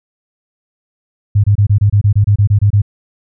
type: tone bursts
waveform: sine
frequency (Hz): 102.4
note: G#2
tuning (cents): -24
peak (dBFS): -6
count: 13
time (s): 1.35-2.819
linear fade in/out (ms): 10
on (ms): 89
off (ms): 26
effects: none